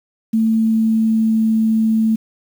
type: tone with pitch glide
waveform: sine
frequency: 222.8 to 221.4 Hz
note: A3 to A3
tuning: +22 to +11 cents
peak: -12 dBFS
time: 0.33-2.16 s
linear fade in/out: 10 ms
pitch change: -11 cents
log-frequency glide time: 0.56-1.46 s
effects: 7-bit